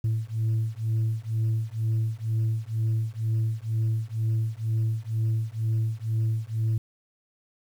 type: beating tone pair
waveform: sine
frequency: 110.4 / 112.5 Hz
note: A2 / A2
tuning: +6 / +39 cents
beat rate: 2.1 Hz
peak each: -25 dBFS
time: 0.04-6.78 s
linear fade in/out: 5 ms
effects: tanh soft clip ceiling -20 dBFS + 9-bit